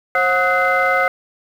sine tone cluster, 535 / 728 / 1270 / 1491 / 2067 Hz, C5 / F#5 / D#6 / F#6 / C7, +38 / -28 / +35 / +13 / -22 cents, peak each -19 dBFS, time 0.15-1.08 s, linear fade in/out 2 ms, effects tanh soft clip ceiling -6 dBFS + 7-bit

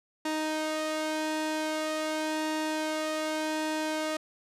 sawtooth tone with flanger, 311.1 Hz, D#4, in tune, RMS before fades -31 dBFS, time 0.25-4.17 s, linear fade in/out 5 ms, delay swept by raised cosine 1.1 to 2.06 ms, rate 0.44 Hz, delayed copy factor +0.5, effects low-pass 10000 Hz 12 dB/octave

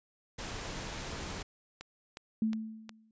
pink noise, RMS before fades -40 dBFS, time 0.38-1.43 s, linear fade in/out 10 ms
click train, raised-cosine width 0.2 ms, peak -26 dBFS, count 4, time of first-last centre 1.81-2.893 s, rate 2.77 Hz
sine tone with exponential decay, 220 Hz, A3, in tune, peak -25 dBFS, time 2.42-3.11 s, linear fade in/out 2 ms, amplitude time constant 150 ms
effects resampled to 16000 Hz

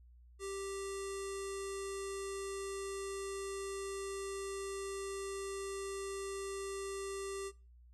square tone with low-pass filter, 392 Hz, G4, in tune, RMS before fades -42 dBFS, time 0.39-7.52 s, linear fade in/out 50 ms, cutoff 8600 Hz, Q 3.6, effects noise-tail reverb RT60 0.3 s tail -18 dB re dry + added 60 Hz sine -57 dBFS peak until 7.93 s

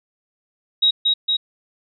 sine tone with echo, 3807 Hz, A#7, 36 cents sharp, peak -12 dBFS, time 0.82-0.91 s, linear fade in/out 10 ms, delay 230 ms, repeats 2, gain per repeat -2 dB, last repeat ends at 1.37 s, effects none

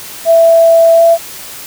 sine tone with pitch glide, 663 to 669.5 Hz, E5 to E5, +10 to +27 cents, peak -3 dBFS, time 0.25-1.18 s, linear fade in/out 50 ms, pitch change +17 cents, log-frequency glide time 0.95-1.02 s, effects white hiss -28 dBFS RMS until 1.66 s

